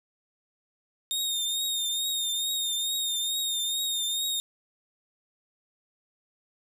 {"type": "tone with vibrato", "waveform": "sawtooth", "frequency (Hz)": 3680, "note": "A#7", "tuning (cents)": -23, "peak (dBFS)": -24, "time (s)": [1.11, 4.4], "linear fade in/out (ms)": 0, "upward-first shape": "triangle", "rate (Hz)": 2.3, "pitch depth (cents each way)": 51, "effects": []}